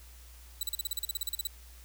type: tone bursts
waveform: 15% pulse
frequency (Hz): 3951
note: B7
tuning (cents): 0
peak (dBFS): -23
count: 15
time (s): 0.61-1.471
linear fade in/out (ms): 2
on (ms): 21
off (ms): 39
effects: added 60 Hz sine -50 dBFS peak until 1.84 s + white hiss -57 dBFS RMS until 1.84 s